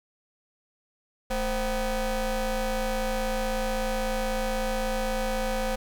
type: ring-modulated tone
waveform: 30% pulse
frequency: 246.9 Hz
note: B3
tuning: in tune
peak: -20 dBFS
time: 1.3-5.76 s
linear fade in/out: 10 ms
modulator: 275 Hz
effects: none